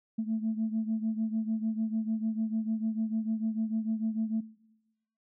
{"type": "beating tone pair", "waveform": "sine", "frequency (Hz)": [219.5, 226.2], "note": ["A3", "A3"], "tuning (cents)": [-4, 48], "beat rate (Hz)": 6.7, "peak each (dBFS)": [-30, -32], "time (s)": [0.18, 4.41], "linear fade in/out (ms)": 10, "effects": ["noise-tail reverb RT60 1.0 s tail -21 dB re dry", "tanh soft clip ceiling -22 dBFS"]}